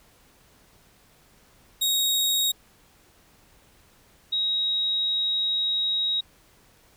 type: tone pair in turn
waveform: sawtooth / sine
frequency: 3767 / 3802 Hz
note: A#7 / A#7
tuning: +17 / +33 cents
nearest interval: unison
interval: 16 cents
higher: second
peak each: -18 / -22 dBFS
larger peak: first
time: 1.81-2.52 / 4.32-6.21 s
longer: second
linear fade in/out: 10 ms
effects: pink hiss -58 dBFS RMS until 6.96 s